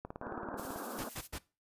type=click train; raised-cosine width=1 ms; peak=-27 dBFS; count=14; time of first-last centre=0.05-0.76 s; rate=18.3 Hz
type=band-pass noise; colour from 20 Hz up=pink; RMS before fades=-43 dBFS; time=0.22-1.09 s; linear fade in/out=2 ms; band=200 to 1600 Hz; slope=96 dB/octave
type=noise with tremolo; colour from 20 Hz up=blue; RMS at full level=-46 dBFS; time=0.57-1.28 s; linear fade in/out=20 ms; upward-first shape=triangle; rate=15 Hz; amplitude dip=40%
type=noise bursts; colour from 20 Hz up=pink; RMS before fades=-41 dBFS; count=3; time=0.98-1.386 s; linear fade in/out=10 ms; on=62 ms; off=110 ms
effects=noise-tail reverb RT60 0.3 s tail -20 dB re dry + resampled to 32000 Hz